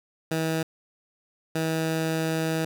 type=tone pair in turn; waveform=15% pulse; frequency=160.9 / 160.9 Hz; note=E3 / E3; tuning=-42 / -42 cents; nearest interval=unison; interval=0 cents; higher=neither; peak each=-18 dBFS; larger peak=neither; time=0.31-0.63 / 1.55-2.65 s; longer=second; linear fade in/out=5 ms; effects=none